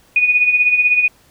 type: tone with tremolo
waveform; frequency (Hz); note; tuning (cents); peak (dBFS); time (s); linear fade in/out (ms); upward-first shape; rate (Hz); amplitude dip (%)
sine; 2471; D#7; -13; -8; 0.16-1.08; 2; sine; 16; 60
effects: pink hiss -52 dBFS RMS until 1.3 s